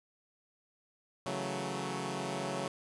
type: chord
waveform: 10% pulse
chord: F# minor seventh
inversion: second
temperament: equal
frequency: 138.59 / 164.81 / 185 / 220 Hz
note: C#3 / E3 / F#3 / A3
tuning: 0 / 0 / 0 / 0 cents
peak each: -31 / -36 / -30 / -34 dBFS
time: 1.26-2.68 s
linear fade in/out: 2 ms
effects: resampled to 24000 Hz + 10-bit